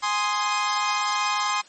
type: chord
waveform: sawtooth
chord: Ab major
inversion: none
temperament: equal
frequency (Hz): 830.6 / 1046.5 / 1244.5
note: Ab5 / C6 / Eb6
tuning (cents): 0 / 0 / 0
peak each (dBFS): -24 / -21 / -24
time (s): 0.02-1.62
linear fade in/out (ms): 20
effects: white hiss -51 dBFS RMS until 1.68 s + MP3 32 kbps